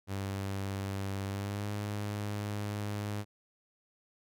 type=tone with pitch glide; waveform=sawtooth; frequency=98 to 103.41 Hz; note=G2 to G#2; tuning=0 to -7 cents; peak=-30 dBFS; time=0.07-3.25 s; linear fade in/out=50 ms; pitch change=+93 cents; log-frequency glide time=1.25-1.7 s; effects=none